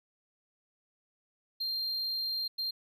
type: tone bursts at uneven times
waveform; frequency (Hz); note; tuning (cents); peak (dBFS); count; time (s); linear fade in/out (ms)
triangle; 4186; C8; 0; -30; 2; 1.6-2.48 / 2.58-2.71; 10
effects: none